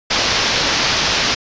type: low-pass noise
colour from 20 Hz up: white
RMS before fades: -17 dBFS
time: 0.1-1.35 s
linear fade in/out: 10 ms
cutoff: 5800 Hz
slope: 48 dB/octave
effects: resampled to 16000 Hz